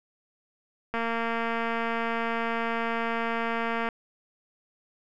click train, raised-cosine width 0.5 ms, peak -15 dBFS, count 679, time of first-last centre 0.94-3.888 s, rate 230 Hz, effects none

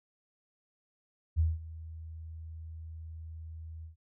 sine tone with ADSR envelope, 80.6 Hz, E2, 38 cents flat, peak -22 dBFS, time 1.36-3.96 s, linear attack 34 ms, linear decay 190 ms, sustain -19 dB, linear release 120 ms, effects none

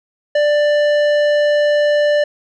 sine tone with tanh clipping, 590 Hz, D5, 8 cents sharp, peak -13 dBFS, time 0.35-2.24 s, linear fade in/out 5 ms, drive 13 dB, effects none

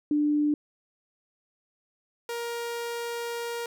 sine / sawtooth tone pair in turn, 296.4 / 470.5 Hz, D4 / A#4, +16 / +16 cents, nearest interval minor sixth, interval 800 cents, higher second, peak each -21 / -27 dBFS, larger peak first, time 0.11-0.54 / 2.29-3.66 s, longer second, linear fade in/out 2 ms, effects none

